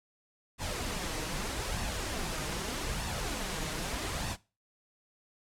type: noise with flanger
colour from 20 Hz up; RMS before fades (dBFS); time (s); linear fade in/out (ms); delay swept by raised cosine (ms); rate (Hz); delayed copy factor
pink; -35; 0.58-4.37; 50; 1.1 to 6.5; 0.81; +0.5
effects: noise-tail reverb RT60 0.3 s tail -20 dB re dry + low-pass 10000 Hz 12 dB/octave